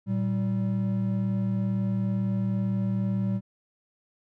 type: tone pair together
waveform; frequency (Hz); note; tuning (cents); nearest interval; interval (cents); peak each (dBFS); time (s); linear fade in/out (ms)
triangle; 114.7 / 192.55; A#2 / G3; -28 / -31; major sixth; 897; -26 / -24; 0.06-3.41; 50
effects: none